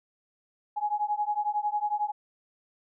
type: beating tone pair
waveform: sine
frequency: 830.6 / 841.6 Hz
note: G#5 / G#5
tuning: 0 / +23 cents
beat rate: 11 Hz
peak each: -29 dBFS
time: 0.76-2.12 s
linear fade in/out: 20 ms
effects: none